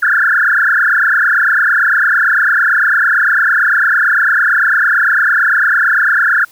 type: tone with frequency modulation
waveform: sine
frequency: 1568 Hz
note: G6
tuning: in tune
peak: -8 dBFS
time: 0.02-6.45 s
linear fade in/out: 10 ms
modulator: 28.9 Hz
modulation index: 6.8
effects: white hiss -45 dBFS RMS until 6.51 s